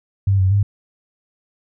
sine tone with pitch steps, 98.1 / 94.3 / 100.8 Hz, G2 / F#2 / G2, +2 / +33 / +49 cents, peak -12 dBFS, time 0.27-0.63 s, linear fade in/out 5 ms, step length 120 ms, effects none

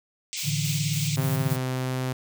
white band-pass noise, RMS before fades -33 dBFS, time 0.33-1.16 s, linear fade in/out 0 ms, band 2100 to 8400 Hz, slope 96 dB/octave
blue noise with tremolo, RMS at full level -36 dBFS, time 0.36-1.57 s, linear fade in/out 20 ms, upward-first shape square, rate 3.5 Hz, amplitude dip 45%
sine chord, A suspended fourth, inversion none, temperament just, 110 / 146.67 / 165 Hz, A2 / D3 / E3, 0 / -2 / +2 cents, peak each -32 / -26 / -31 dBFS, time 0.43-1.59 s, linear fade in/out 50 ms
sawtooth tone with pitch glide, 131.4 to 128.92 Hz, C3 to C3, +8 to -25 cents, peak -22 dBFS, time 1.17-2.13 s, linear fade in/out 5 ms, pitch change -33 cents, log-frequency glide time 1.46-1.57 s
effects none

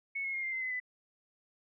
sine tone with pitch steps, 2205 / 2170 / 2135 / 2101 / 2067 / 2034 / 2001 Hz, C#7 / C#7 / C7 / C7 / C7 / C7 / B6, -10 / -37 / +34 / +7 / -22 / -50 / +22 cents, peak -33 dBFS, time 0.15-0.801 s, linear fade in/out 10 ms, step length 93 ms, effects none

